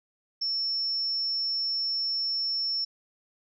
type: tone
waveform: sine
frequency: 5400 Hz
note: E8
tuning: 41 cents sharp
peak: -26 dBFS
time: 0.41-2.85 s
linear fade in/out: 10 ms
effects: none